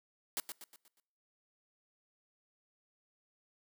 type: noise with echo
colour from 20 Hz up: white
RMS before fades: -36 dBFS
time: 0.37-0.4 s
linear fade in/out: 0 ms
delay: 120 ms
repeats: 5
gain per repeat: -7 dB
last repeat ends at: 1 s
effects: noise-tail reverb RT60 0.9 s tail -26 dB re dry + high-pass 200 Hz 12 dB/octave